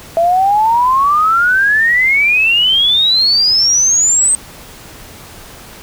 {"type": "exponential sweep", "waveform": "sine", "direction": "up", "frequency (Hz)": [659.3, 8380], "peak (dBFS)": -8, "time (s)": [0.17, 4.35], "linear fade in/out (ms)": 0, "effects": ["pink hiss -35 dBFS RMS until 5.82 s"]}